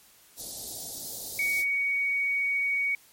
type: band-stop noise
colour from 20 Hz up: white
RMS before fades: -37 dBFS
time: 0.36-1.65 s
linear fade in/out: 50 ms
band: 780 to 3800 Hz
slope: 48 dB/octave
type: tone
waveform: sine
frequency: 2243 Hz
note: C#7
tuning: 20 cents sharp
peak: -24 dBFS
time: 1.39-2.95 s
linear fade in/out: 2 ms
effects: white hiss -57 dBFS RMS until 3.12 s + MP3 64 kbps